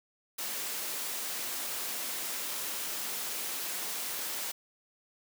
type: high-pass noise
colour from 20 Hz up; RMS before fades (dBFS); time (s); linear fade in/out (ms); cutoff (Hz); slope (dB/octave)
white; -36; 0.38-4.52; 10; 230; 12
effects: none